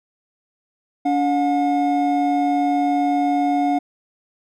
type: tone pair together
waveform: triangle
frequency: 286.2 / 721.2 Hz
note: D4 / F#5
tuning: -45 / -45 cents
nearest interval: octave + major third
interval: 1600 cents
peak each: -17 dBFS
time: 1.05-3.79 s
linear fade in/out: 10 ms
effects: none